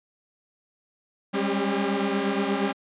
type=tone cluster; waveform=sawtooth; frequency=195.4 / 203.8 / 272.1 / 398.9 Hz; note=G3 / G#3 / C#4 / G4; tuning=-5 / -32 / -32 / +30 cents; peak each=-25 dBFS; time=1.33-2.73 s; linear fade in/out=20 ms; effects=resampled to 8000 Hz